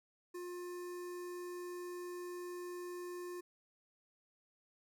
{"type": "tone with notch filter", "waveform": "square", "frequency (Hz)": 355.1, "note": "F4", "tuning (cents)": 29, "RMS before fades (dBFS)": -45, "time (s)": [0.34, 3.41], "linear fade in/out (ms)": 10, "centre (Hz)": 3300, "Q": 1.1, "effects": []}